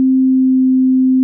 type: tone with pitch glide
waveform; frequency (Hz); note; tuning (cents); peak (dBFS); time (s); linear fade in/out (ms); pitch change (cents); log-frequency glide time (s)
sine; 261.6 to 259.2; C4 to C4; 0 to -16; -8; 0-1.23; 0; -16; 0.17-0.67
effects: none